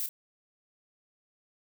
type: noise with echo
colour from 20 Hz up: violet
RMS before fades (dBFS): -33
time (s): 0-0.06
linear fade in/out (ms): 0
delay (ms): 29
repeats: 1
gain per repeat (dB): -7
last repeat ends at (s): 0.089
effects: none